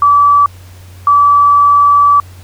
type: tone bursts at uneven times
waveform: sine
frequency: 1153 Hz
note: D6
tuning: 32 cents flat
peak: -4 dBFS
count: 2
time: 0.02-0.46 / 1.07-2.2 s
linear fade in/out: 2 ms
effects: added 91 Hz sine -32 dBFS peak until 2.43 s + pink hiss -42 dBFS RMS until 2.43 s